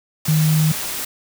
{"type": "tone in noise", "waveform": "sine", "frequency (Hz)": 155.56, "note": "D#3", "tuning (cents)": 0, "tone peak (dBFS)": -13, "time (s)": [0.28, 0.72], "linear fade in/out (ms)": 5, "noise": "white", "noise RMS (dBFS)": -26, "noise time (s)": [0.25, 1.05], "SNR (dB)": 10, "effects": []}